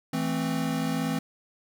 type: chord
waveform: square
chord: A minor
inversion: second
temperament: equal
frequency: 164.81 / 220 / 261.6 Hz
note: E3 / A3 / C4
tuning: 0 / 0 / 0 cents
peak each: -31 / -33 / -30 dBFS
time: 0.13-1.19 s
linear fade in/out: 5 ms
effects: none